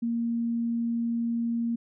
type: tone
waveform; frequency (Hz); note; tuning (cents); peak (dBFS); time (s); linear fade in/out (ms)
sine; 233.1; A#3; 0; -25; 0.02-1.76; 10
effects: none